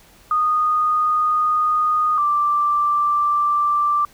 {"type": "tone pair in turn", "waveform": "sine", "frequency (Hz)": [1234, 1176.1], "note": ["D#6", "D6"], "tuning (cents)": [-15, 2], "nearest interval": "minor second", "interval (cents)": 83, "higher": "first", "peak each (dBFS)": -15, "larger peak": "neither", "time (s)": [[0.31, 2.18], [2.18, 4.05]], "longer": "neither", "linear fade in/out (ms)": 2, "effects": ["pink hiss -50 dBFS RMS until 4.13 s"]}